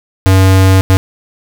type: tone bursts at uneven times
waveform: square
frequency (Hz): 95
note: F#2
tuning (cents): +46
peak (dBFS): -5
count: 2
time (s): 0.26-0.81 / 0.9-0.97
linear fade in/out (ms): 0
effects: none